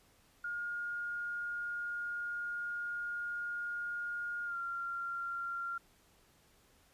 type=tone with pitch glide; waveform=sine; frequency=1423 to 1382.5 Hz; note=F6 to F6; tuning=+32 to -18 cents; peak=-36 dBFS; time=0.44-5.78 s; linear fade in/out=5 ms; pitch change=-50 cents; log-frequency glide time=4.45-4.56 s; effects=pink hiss -67 dBFS RMS until 6.93 s + resampled to 32000 Hz